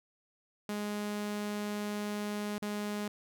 sawtooth tone with dropouts, 207.7 Hz, G#3, in tune, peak -30 dBFS, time 0.69-3.08 s, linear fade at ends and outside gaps 2 ms, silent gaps 2.581-2.623 s, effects none

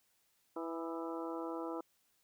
harmonic tone with a mistuned harmonic, 164.81 Hz, E3, in tune, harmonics 2 / 3 / 4 / 5 / 6 / 7 / 8, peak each -41 / -44 / -48 / -50 / -48 / -52 / -50 dBFS, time 0.56-1.81 s, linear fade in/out 5 ms, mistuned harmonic 7, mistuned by +71 cents, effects white hiss -75 dBFS RMS until 2.23 s

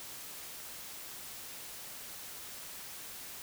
silence, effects white hiss -46 dBFS RMS until 3.42 s

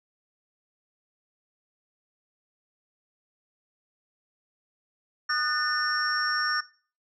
sine tone cluster, 1228 / 1482 / 1791 / 5500 Hz, D#6 / F#6 / A6 / F8, -23 / +2 / +30 / -27 cents, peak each -29 dBFS, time 5.29-6.61 s, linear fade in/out 10 ms, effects noise-tail reverb RT60 0.4 s tail -20 dB re dry + tanh soft clip ceiling -14 dBFS

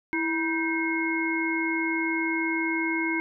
sine tone cluster, 327.9 / 963 / 1563 / 2163 Hz, E4 / B5 / G6 / C#7, -9 / -44 / -6 / -43 cents, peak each -27 / -34 / -34 / -28 dBFS, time 0.13-3.2 s, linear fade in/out 0 ms, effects none

